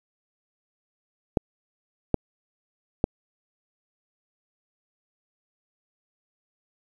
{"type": "clicks", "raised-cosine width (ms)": 2, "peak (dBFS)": -6, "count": 3, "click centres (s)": [1.372, 2.143, 3.041], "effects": ["8-bit"]}